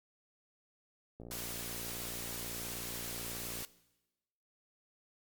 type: click train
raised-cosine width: 2 ms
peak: -34 dBFS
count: 143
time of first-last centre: 1.2-3.623 s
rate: 58.6 Hz
type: high-pass noise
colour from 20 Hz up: white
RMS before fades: -42 dBFS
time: 1.31-3.65 s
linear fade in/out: 0 ms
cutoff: 540 Hz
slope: 24 dB/octave
effects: noise-tail reverb RT60 1.0 s tail -19 dB re dry + MP3 96 kbps